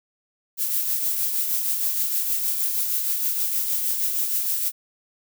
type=noise with tremolo; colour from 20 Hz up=violet; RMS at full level=-22 dBFS; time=0.57-4.72 s; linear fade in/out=50 ms; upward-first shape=triangle; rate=6.4 Hz; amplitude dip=45%; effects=none